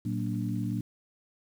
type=harmonic tone with a mistuned harmonic; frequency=58.27 Hz; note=A#1; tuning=in tune; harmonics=2 / 3 / 4 / 5; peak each=-32 / -34 / -35 / -36 dBFS; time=0.05-0.81 s; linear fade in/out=5 ms; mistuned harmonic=3; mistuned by=+130 cents; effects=9-bit